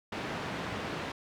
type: band-pass noise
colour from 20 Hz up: pink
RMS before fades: -37 dBFS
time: 0.12-1.12 s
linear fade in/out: 5 ms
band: 130 to 2900 Hz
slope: 12 dB/octave
effects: none